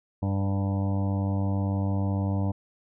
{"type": "harmonic tone with a mistuned harmonic", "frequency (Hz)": 98, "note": "G2", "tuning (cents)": 0, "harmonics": [1, 2, 3, 5, 6, 7, 8, 9, 10], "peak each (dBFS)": [-25, -30, -34, -42, -40, -43, -45, -43, -47], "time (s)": [0.22, 2.52], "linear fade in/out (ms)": 10, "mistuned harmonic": 7, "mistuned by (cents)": 17, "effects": []}